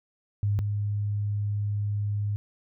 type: tone pair in turn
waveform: sine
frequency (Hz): 102.3 / 103.07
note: G#2 / G#2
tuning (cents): -26 / -13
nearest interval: unison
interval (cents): 13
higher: second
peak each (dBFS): -22 / -25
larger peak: first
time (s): 0.43-0.59 / 0.59-2.36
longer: second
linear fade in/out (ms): 0
effects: none